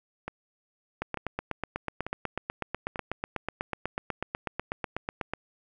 two click trains, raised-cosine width 0.5 ms, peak -15 / -19 dBFS, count 36 / 4, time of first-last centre 1.02-5.336 / 0.28-2.959 s, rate 8.11 / 1.12 Hz, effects none

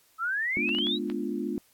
sine exponential sweep, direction up, 1283 to 4000 Hz, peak -26 dBFS, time 0.18-0.99 s, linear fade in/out 50 ms
sine chord, G# diminished seventh, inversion none, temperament equal with one note detuned, 212.3 / 246.9 / 293.7 / 349.2 Hz, G#3 / B3 / D4 / F4, +38 / 0 / 0 / 0 cents, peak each -34 dBFS, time 0.57-1.58 s, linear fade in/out 0 ms
clicks, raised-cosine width 0.3 ms, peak -25 dBFS, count 5, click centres 0.691 / 0.749 / 0.786 / 0.869 / 1.1 s
effects white hiss -63 dBFS RMS until 1.73 s + AAC 64 kbps

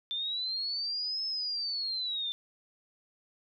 sine linear two-way sweep, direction up then down, 3543 to 5240 to 3543 Hz, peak -31 dBFS, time 0.11-2.32 s, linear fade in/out 0 ms, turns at 1.25 s, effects none

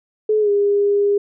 sine tone with pitch glide, 428.9 to 406 Hz, A4 to G#4, -44 to -39 cents, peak -13 dBFS, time 0.29-1.18 s, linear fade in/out 5 ms, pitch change -95 cents, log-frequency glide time 0.4-0.5 s, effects none

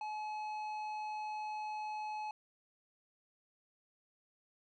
sine tone with tanh clipping, 853 Hz, G#5, 46 cents sharp, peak -40 dBFS, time 0.01-2.31 s, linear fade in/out 2 ms, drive 10 dB, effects none

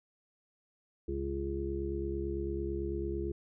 harmonic tone, 69 Hz, C#2, 7 cents flat, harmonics 1 / 2 / 3 / 5 / 6, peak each -37 / -45 / -44 / -36 / -40 dBFS, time 1.08-3.32 s, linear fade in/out 5 ms, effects none

